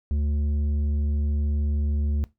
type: tone with tanh clipping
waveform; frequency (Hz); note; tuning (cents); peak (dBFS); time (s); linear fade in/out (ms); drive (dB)
sine; 73.42; D2; 0; -23; 0.11-2.24; 0; 8
effects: noise-tail reverb RT60 0.2 s tail -19 dB re dry